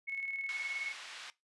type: tone with tremolo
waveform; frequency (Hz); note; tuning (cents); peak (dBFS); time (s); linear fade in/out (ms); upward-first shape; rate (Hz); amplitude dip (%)
sine; 2196; C#7; -17; -34; 0.07-0.93; 20; square; 19; 45
type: band-pass noise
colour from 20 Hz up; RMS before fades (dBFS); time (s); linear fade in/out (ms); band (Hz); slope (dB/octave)
pink; -48; 0.49-1.3; 0; 1600 to 4500; 12
effects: noise-tail reverb RT60 0.2 s tail -19 dB re dry + resampled to 24000 Hz